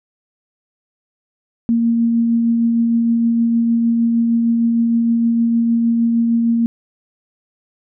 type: tone with tremolo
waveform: sine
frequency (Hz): 231.9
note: A#3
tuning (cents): -9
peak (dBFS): -11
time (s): 1.69-6.66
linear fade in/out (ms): 0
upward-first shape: triangle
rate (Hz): 6.5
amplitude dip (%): 25
effects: none